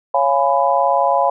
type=chord; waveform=sine; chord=C# dominant seventh; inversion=none; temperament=just; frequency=554.4 / 693 / 831.5 / 997.9 Hz; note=C#5 / E#5 / G#5 / B5; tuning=0 / -14 / +2 / +18 cents; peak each=-18 dBFS; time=0.14-1.3 s; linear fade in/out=5 ms; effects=none